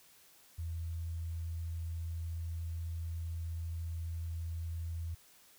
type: tone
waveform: sine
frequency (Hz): 83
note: E2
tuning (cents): +12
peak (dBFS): -36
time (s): 0.58-5.15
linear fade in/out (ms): 10
effects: white hiss -62 dBFS RMS until 5.58 s